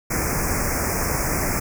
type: band-stop noise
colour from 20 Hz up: pink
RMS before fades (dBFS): -23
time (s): 0.1-1.6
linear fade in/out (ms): 10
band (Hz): 2400 to 5100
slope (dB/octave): 96
effects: none